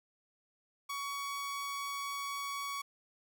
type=tone; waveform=sawtooth; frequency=1124 Hz; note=C#6; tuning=24 cents sharp; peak=-33 dBFS; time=0.89-2.82 s; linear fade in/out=10 ms; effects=none